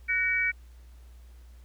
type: tone cluster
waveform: sine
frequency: 1484 / 1861 / 2281 Hz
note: F#6 / A#6 / C#7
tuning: +5 / -3 / +49 cents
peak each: -32 / -31 / -25 dBFS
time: 0.08-0.52 s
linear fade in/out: 20 ms
effects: added 60 Hz sine -47 dBFS peak until 1.64 s + pink hiss -64 dBFS RMS until 1.64 s